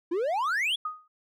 triangle exponential sweep, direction up, 321.6 to 3498 Hz, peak -23 dBFS, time 0.11-0.76 s, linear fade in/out 10 ms
sine tone with exponential decay, 1244.5 Hz, D#6, in tune, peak -26 dBFS, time 0.85-1.08 s, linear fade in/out 5 ms, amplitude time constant 50 ms
effects none

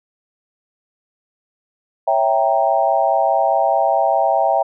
sine chord, C# diminished seventh, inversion none, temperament equal, 554.4 / 659.3 / 784 / 932.3 Hz, C#5 / E5 / G5 / Bb5, 0 / 0 / 0 / 0 cents, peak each -21 / -17 / -17 / -22 dBFS, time 2.07-4.63 s, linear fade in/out 10 ms, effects none

